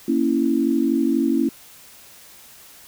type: chord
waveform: sine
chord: A# diminished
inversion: none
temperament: equal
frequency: 233.1 / 277.2 / 329.6 Hz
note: A#3 / C#4 / E4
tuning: 0 / 0 / 0 cents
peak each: -22 / -20 / -21 dBFS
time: 0.08-1.49 s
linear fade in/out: 5 ms
effects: white hiss -46 dBFS RMS until 2.87 s